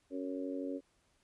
harmonic tone, 92.5 Hz, F#2, in tune, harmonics 3 / 4 / 5 / 6, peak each -38 / -45 / -44 / -44 dBFS, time 0.1-0.81 s, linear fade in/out 50 ms, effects pink hiss -73 dBFS RMS until 1.23 s + resampled to 24000 Hz

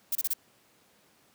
violet noise bursts, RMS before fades -28 dBFS, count 4, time 0.12-0.336 s, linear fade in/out 5 ms, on 33 ms, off 28 ms, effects pink hiss -63 dBFS RMS until 1.34 s + high-pass 150 Hz 12 dB/octave

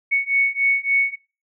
sine beating tone pair, 2217 / 2220.5 Hz, C#7 / C#7, 0 / +2 cents, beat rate 3.5 Hz, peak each -20 dBFS, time 0.11-1.16 s, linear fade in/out 20 ms, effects noise-tail reverb RT60 0.3 s tail -20 dB re dry

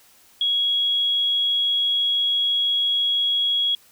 sine tone, 3322 Hz, G#7, in tune, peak -18 dBFS, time 0.41-3.75 s, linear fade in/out 2 ms, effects white hiss -54 dBFS RMS until 3.91 s

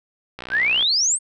click train, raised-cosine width 0.3 ms, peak -16 dBFS, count 28, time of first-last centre 0.39-0.825 s, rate 62 Hz
sine exponential sweep, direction up, 1480 to 8760 Hz, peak -16 dBFS, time 0.5-1.19 s, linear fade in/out 50 ms
effects none

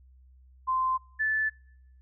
sine tone pair in turn, 1038 / 1745.7 Hz, C6 / A6, -14 / -14 cents, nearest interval major sixth, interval 900 cents, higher second, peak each -24 dBFS, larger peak neither, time 0.67-0.98 / 1.19-1.5 s, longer neither, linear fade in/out 20 ms, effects noise-tail reverb RT60 0.8 s tail -26 dB re dry + added 64 Hz sine -53 dBFS peak until 2.01 s

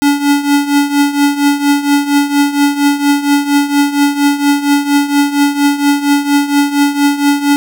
square tone with tremolo, 285.9 Hz, D4, 46 cents flat, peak -6 dBFS, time 0.02-7.56 s, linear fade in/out 0 ms, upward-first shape triangle, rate 4.3 Hz, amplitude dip 80%, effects none

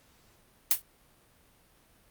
blue noise with exponential decay, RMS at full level -18 dBFS, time 0.71-0.82 s, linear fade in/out 1 ms, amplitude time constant 23 ms, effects pink hiss -63 dBFS RMS until 2.1 s + Opus 48 kbps

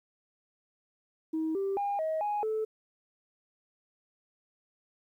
sine tone with pitch steps, 318 / 391.6 / 808 / 634 / 831 / 436.3 Hz, D#4 / G4 / G#5 / D#5 / G#5 / A4, +38 / -2 / -48 / +32 / +1 / -15 cents, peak -27 dBFS, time 1.33-2.65 s, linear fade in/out 10 ms, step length 220 ms, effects tanh soft clip ceiling -25 dBFS + 11-bit

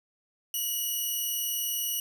5% pulse tone pair together, 2900 / 2940 Hz, F#7 / F#7, -35 / -12 cents, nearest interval unison, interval 23 cents, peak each -23 dBFS, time 0.54-2 s, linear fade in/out 2 ms, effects 9-bit

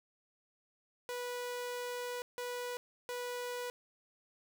sawtooth tone bursts at uneven times, 490.3 Hz, B4, 13 cents flat, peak -34 dBFS, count 3, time 1.09-2.22 / 2.38-2.77 / 3.09-3.7 s, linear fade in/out 0 ms, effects none

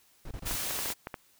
brown noise bursts, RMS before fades -38 dBFS, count 4, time 0.25-0.566 s, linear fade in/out 5 ms, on 61 ms, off 24 ms
white noise, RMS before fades -34 dBFS, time 0.45-0.94 s, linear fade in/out 20 ms
clicks, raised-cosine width 0.5 ms, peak -21 dBFS, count 7, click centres 0.511 / 0.708 / 0.79 / 0.858 / 0.903 / 1.071 / 1.142 s
effects white hiss -64 dBFS RMS until 1.39 s

